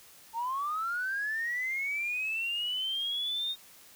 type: linear sweep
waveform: sine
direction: up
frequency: 889 to 3705 Hz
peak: -29 dBFS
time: 0.33-3.56 s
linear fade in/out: 50 ms
effects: tanh soft clip ceiling -25 dBFS + white hiss -55 dBFS RMS until 3.95 s